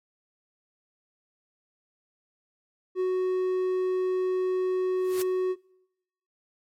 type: tone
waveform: triangle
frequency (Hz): 370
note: F#4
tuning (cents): 0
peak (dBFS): -21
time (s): 2.95-5.56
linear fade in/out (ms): 50
type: noise with exponential growth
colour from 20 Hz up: white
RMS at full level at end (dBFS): -32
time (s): 4.96-5.22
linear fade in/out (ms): 1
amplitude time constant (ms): 55
effects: noise-tail reverb RT60 0.9 s tail -24 dB re dry + MP3 64 kbps